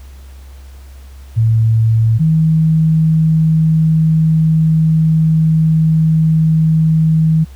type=tone pair in turn; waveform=sine; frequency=112.3 / 159.16 Hz; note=A2 / D#3; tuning=+36 / +40 cents; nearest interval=tritone; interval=604 cents; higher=second; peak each=-8 dBFS; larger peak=neither; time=1.36-2.19 / 2.19-7.45 s; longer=second; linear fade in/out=20 ms; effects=added 67 Hz sine -32 dBFS peak until 7.55 s + pink hiss -47 dBFS RMS until 7.55 s